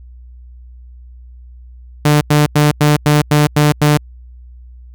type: tone bursts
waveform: sawtooth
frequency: 148.7 Hz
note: D3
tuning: 22 cents sharp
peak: -4 dBFS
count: 8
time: 2.05-3.974 s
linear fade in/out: 5 ms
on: 160 ms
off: 92 ms
effects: added 61 Hz sine -34 dBFS peak until 4.94 s